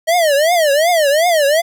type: tone with vibrato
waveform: square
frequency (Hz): 629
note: D#5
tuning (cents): +19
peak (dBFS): -11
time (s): 0.07-1.62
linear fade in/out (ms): 20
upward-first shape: triangle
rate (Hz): 2.7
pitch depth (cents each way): 250
effects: none